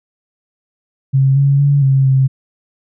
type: tone with pitch steps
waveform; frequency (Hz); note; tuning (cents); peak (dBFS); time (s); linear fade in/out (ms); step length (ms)
sine; 134.9 / 139.4 / 142.1 / 135 / 133.2; C#3 / C#3 / C#3 / C#3 / C3; -47 / +10 / +43 / -45 / +31; -8; 1.13-2.28; 20; 230
effects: none